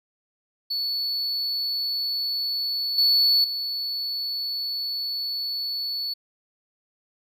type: tone with level steps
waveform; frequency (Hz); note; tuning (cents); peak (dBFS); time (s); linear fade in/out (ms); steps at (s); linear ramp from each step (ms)
triangle; 4435; C#8; 0; -23 / -15 / -25; 0.7-6.14; 10; 2.98 / 3.44; 2
effects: none